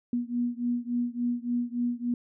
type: beating tone pair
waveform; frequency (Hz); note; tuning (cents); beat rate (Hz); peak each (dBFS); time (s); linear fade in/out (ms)
sine; 240 / 243.5; B3 / B3; -49 / -24; 3.5; -29 / -30; 0.13-2.14; 2
effects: none